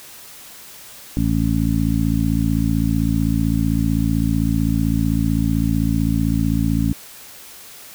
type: harmonic tone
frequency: 55.7 Hz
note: A1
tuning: 22 cents sharp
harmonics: 1 / 2 / 3 / 4 / 5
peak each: -22 / -22 / -22 / -22 / -22 dBFS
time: 1.17-6.93 s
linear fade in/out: 0 ms
effects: white hiss -40 dBFS RMS until 7.94 s